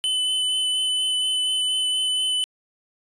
square tone with vibrato, 3019 Hz, F#7, 34 cents sharp, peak -21 dBFS, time 0.04-2.44 s, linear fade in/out 0 ms, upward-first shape sine, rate 4.2 Hz, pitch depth 11 cents each way, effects resampled to 22050 Hz

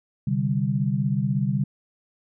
sine chord, C suspended second, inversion none, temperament just, 130.81 / 147.16 / 196.22 Hz, C3 / D3 / G3, 0 / +4 / +2 cents, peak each -25 dBFS, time 0.27-1.64 s, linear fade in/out 5 ms, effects none

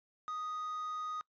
triangle tone with quantisation, 1244.5 Hz, D#6, in tune, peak -35 dBFS, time 0.28-1.21 s, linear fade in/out 0 ms, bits 10, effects noise-tail reverb RT60 0.1 s tail -24 dB re dry + resampled to 16000 Hz

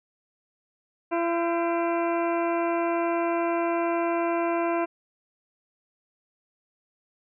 harmonic tone with a mistuned harmonic, 338.9 Hz, E4, 48 cents sharp, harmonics 1 / 2 / 3 / 4 / 5 / 6 / 7 / 8, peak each -26 / -27 / -31 / -38 / -39 / -43 / -39 / -43 dBFS, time 1.11-4.86 s, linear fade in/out 20 ms, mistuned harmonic 5, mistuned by -120 cents, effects none

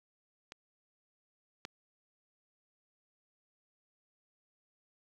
clicks, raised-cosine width 0.2 ms, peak -28 / -22 dBFS, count 2, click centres 0.521 / 1.651 s, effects high-pass 60 Hz 12 dB/octave + 9-bit

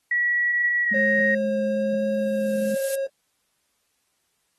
sine tone with pitch glide, 1931 to 1870.6 Hz, B6 to A#6, -39 to +6 cents, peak -19 dBFS, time 0.11-1.35 s, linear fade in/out 5 ms, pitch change -55 cents, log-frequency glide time 0.84-0.95 s
sine tone, 210.6 Hz, G#3, 24 cents sharp, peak -25 dBFS, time 0.91-2.75 s, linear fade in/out 10 ms
triangle tone with vibrato, 540 Hz, C#5, 45 cents flat, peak -21 dBFS, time 0.94-3.07 s, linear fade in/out 5 ms, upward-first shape triangle, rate 1.1 Hz, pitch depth 10 cents each way
violet noise with exponential growth, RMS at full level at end -26 dBFS, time 1.8-2.95 s, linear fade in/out 0 ms, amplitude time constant 250 ms
effects white hiss -71 dBFS RMS until 4.58 s + AAC 32 kbps

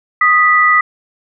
sine tone pair together, 1244.5 / 1965.8 Hz, D#6 / B6, 0 / -9 cents, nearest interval minor sixth, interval 791 cents, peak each -10 dBFS, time 0.21-0.81 s, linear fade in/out 5 ms, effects none

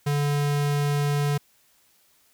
square tone, 144.7 Hz, D3, 25 cents flat, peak -22 dBFS, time 0.06-1.38 s, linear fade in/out 10 ms, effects white hiss -62 dBFS RMS until 2.33 s

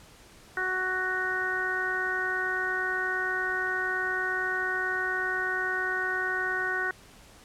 harmonic tone, 371.3 Hz, F#4, 6 cents sharp, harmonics 1 / 2 / 3 / 4 / 5, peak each -36 / -38 / -37 / -29 / -32 dBFS, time 0.57-6.91 s, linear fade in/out 2 ms, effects pink hiss -53 dBFS RMS until 7.44 s + low-pass 11000 Hz 12 dB/octave

